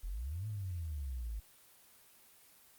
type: exponential two-way sweep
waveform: sine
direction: up then down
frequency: 38.89 to 110.2 to 51.5 Hz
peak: -37 dBFS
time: 0.03-1.4 s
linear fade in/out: 10 ms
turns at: 0.47 s
effects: white hiss -62 dBFS RMS until 2.78 s + Opus 24 kbps